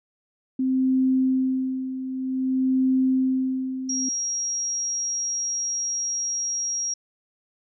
sine tone with tremolo, 260.7 Hz, C4, 6 cents flat, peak -17 dBFS, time 0.59-4.09 s, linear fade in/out 5 ms, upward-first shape sine, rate 0.53 Hz, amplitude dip 70%
sine tone, 5640 Hz, F8, 16 cents sharp, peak -24 dBFS, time 3.89-6.94 s, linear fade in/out 5 ms
effects none

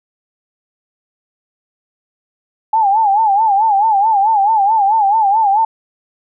sine tone with vibrato, 839 Hz, G#5, 17 cents sharp, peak -9 dBFS, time 2.73-5.65 s, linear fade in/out 5 ms, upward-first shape sine, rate 4.6 Hz, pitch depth 130 cents each way, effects none

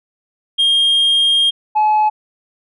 sine tone pair in turn, 3225 / 854.2 Hz, G7 / G#5, +48 / +48 cents, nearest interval octave + major seventh, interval 2300 cents, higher first, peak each -8 dBFS, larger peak neither, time 0.58-1.51 / 1.75-2.1 s, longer first, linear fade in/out 20 ms, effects tanh soft clip ceiling -9 dBFS

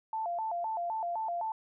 sine tone with vibrato, 782 Hz, G5, 4 cents flat, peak -31 dBFS, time 0.13-1.52 s, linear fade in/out 2 ms, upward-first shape square, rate 3.9 Hz, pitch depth 210 cents each way, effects none

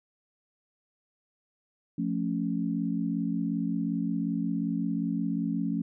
sine chord, F augmented, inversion none, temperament equal, 174.61 / 220 / 277.2 Hz, F3 / A3 / C#4, 0 / 0 / 0 cents, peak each -31 dBFS, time 1.98-5.82 s, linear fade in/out 5 ms, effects none

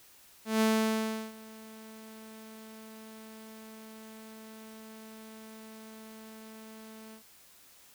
sawtooth tone with ADSR envelope, 220 Hz, A3, in tune, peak -19 dBFS, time 0.45-7.23 s, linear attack 160 ms, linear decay 710 ms, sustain -24 dB, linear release 92 ms, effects white hiss -58 dBFS RMS until 7.94 s

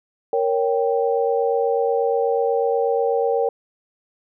sine chord, G diminished, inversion first, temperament equal, 466.2 / 554.4 / 784 Hz, Bb4 / Db5 / G5, 0 / 0 / 0 cents, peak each -19 / -23 / -24 dBFS, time 0.33-3.49 s, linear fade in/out 2 ms, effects none

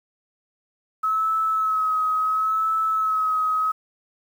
sine tone with vibrato, 1287 Hz, E6, 42 cents flat, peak -19 dBFS, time 1.03-3.72 s, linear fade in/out 10 ms, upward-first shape sine, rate 0.72 Hz, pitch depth 28 cents each way, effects 8-bit

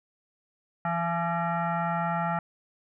sine tone with frequency modulation, 340 Hz, F4, 46 cents flat, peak -25 dBFS, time 0.85-2.39 s, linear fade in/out 2 ms, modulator 509 Hz, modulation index 2.4, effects none

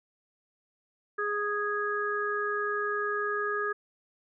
harmonic tone, 414.4 Hz, G#4, 4 cents flat, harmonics 1 / 3 / 4, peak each -32 / -32 / -32 dBFS, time 1.18-3.73 s, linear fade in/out 10 ms, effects none

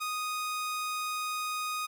sawtooth tone, 1243 Hz, D#6, 2 cents flat, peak -28 dBFS, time 0-1.87 s, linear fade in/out 20 ms, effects none

